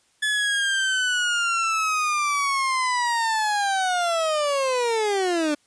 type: linear sweep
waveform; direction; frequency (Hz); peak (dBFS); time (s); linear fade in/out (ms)
30% pulse; down; 1723 to 289.1; -18; 0.22-5.55; 10
effects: white hiss -63 dBFS RMS until 5.66 s + resampled to 22050 Hz